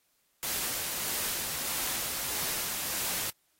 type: noise with tremolo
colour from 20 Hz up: white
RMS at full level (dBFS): -32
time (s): 0.43-3.3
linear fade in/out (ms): 0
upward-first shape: sine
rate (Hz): 1.6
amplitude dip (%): 25
effects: white hiss -72 dBFS RMS until 3.59 s + AAC 48 kbps